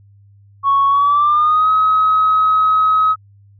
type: tone with pitch glide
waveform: sine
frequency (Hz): 1108.7 to 1273.6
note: C#6 to D#6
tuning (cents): 0 to +40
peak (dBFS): -9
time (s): 0.63-3.16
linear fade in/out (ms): 50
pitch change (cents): +240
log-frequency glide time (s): 0.88-1.7
effects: tanh soft clip ceiling -6 dBFS + added 100 Hz sine -44 dBFS peak until 3.59 s